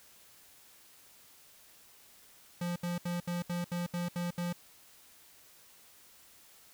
square tone bursts, 174.61 Hz, F3, in tune, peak -33 dBFS, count 9, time 2.61-4.528 s, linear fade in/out 5 ms, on 150 ms, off 71 ms, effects white hiss -59 dBFS RMS until 6.73 s

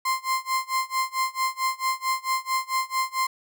35% pulse tone with tremolo, 1046.5 Hz, C6, in tune, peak -19 dBFS, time 0.05-3.27 s, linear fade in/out 5 ms, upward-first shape sine, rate 4.5 Hz, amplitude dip 95%, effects none

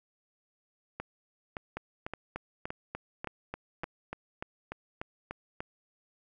two click trains, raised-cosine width 0.5 ms, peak -21 / -21 dBFS, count 6 / 14, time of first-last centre 1-3.841 / 1.77-5.605 s, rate 1.76 / 3.39 Hz, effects none

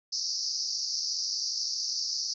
pink band-pass noise, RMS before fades -32 dBFS, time 0.12-2.34 s, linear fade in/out 10 ms, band 4600 to 5900 Hz, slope 96 dB/octave, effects none

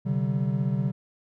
triangle chord, C suspended second, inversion none, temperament equal with one note detuned, 130.81 / 146.83 / 191.19 Hz, C3 / D3 / G3, 0 / 0 / -43 cents, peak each -25 / -26 / -26 dBFS, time 0.05-0.92 s, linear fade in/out 20 ms, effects none

